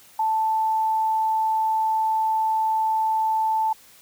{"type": "tone", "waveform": "sine", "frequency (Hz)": 880, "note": "A5", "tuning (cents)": 0, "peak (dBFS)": -19, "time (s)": [0.19, 3.73], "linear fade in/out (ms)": 5, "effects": ["white hiss -51 dBFS RMS until 4.01 s"]}